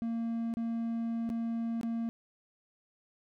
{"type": "tone with dropouts", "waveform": "triangle", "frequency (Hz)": 230, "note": "A#3", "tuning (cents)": -23, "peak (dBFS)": -29, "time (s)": [0.02, 2.09], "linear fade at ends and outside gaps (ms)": 0, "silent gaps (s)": [[0.539, 0.57], [1.292, 1.301], [1.812, 1.832]], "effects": []}